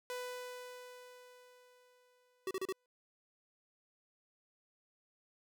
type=tone with exponential decay; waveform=sawtooth; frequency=497.3 Hz; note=B4; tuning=12 cents sharp; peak=-35 dBFS; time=0.1-2.86 s; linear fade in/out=1 ms; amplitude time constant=600 ms
type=tone bursts; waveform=square; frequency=380 Hz; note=F#4; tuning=46 cents sharp; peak=-36 dBFS; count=4; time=2.47-2.725 s; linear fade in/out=2 ms; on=39 ms; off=33 ms
effects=none